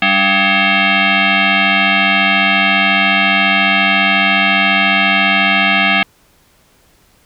sine tone with frequency modulation, 291.2 Hz, D4, 15 cents flat, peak -9 dBFS, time 0.02-6.03 s, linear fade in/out 2 ms, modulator 488 Hz, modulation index 6, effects pink hiss -52 dBFS RMS until 7.25 s

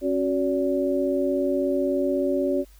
sine tone cluster, 272.4 / 368.7 / 574 Hz, C#4 / F#4 / D5, -30 / -6 / -40 cents, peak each -25 dBFS, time 0.01-2.65 s, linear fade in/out 50 ms, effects added 50 Hz sine -48 dBFS peak until 2.79 s + white hiss -58 dBFS RMS until 2.79 s

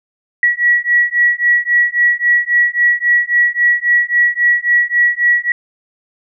sine beating tone pair, 1926 / 1929.7 Hz, B6 / B6, -44 / -41 cents, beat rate 3.7 Hz, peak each -13 dBFS, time 0.43-5.52 s, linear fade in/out 2 ms, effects none

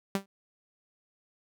sawtooth tone with exponential decay, 196 Hz, G3, in tune, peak -20 dBFS, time 0.15-0.26 s, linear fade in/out 2 ms, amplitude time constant 22 ms, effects none

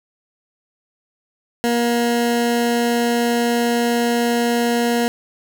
20% pulse tone, 237 Hz, A#3, 29 cents sharp, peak -11 dBFS, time 1.64-5.08 s, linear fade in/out 0 ms, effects none

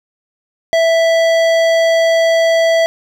triangle tone with hard clipping, 659.3 Hz, E5, in tune, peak -11 dBFS, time 0.73-2.86 s, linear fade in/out 0 ms, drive 18 dB, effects none

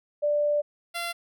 sine / 10% pulse tone pair in turn, 589 / 686.7 Hz, D5 / F5, +5 / -29 cents, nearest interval minor third, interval 266 cents, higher second, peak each -21 dBFS, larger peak neither, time 0.22-0.62 / 0.94-1.13 s, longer first, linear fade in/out 20 ms, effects none

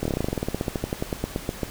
slowing click train, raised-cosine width 2 ms, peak -11 dBFS, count 25, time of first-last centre 0.03-1.632 s, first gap 24 ms, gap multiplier 1.08, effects pink hiss -39 dBFS RMS until 1.7 s

